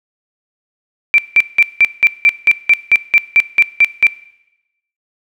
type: tone bursts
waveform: sine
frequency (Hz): 2349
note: D7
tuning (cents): 0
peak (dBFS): -5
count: 14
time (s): 1.14-4.068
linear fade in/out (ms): 0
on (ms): 42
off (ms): 180
effects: noise-tail reverb RT60 0.9 s tail -19 dB re dry